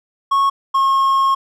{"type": "tone pair in turn", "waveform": "triangle", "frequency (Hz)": [1100, 1082.4], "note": ["C#6", "C#6"], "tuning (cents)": [-14, -42], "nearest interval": "unison", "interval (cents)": 28, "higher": "first", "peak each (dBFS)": -10, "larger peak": "neither", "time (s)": [[0.31, 0.5], [0.74, 1.35]], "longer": "second", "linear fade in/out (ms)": 10, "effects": []}